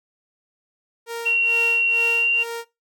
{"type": "tone with tremolo", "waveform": "sawtooth", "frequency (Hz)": 464.8, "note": "A#4", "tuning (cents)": -5, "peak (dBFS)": -23, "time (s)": [1.06, 2.65], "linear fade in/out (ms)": 50, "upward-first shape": "sine", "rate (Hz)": 2.2, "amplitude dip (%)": 90}
{"type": "tone with pitch glide", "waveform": "sine", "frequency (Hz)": [2743, 2767], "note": ["F7", "F7"], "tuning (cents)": [-32, -17], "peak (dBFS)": -16, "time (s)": [1.25, 2.44], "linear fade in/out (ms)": 20, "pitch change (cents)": 15, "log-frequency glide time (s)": [2.01, 2.29]}
{"effects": ["noise-tail reverb RT60 0.2 s tail -19 dB re dry"]}